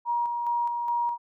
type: tone with tremolo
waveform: sine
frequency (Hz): 950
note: A#5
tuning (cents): +33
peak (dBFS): -23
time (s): 0.05-1.18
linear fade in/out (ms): 50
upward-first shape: square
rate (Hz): 2.4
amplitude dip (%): 35
effects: none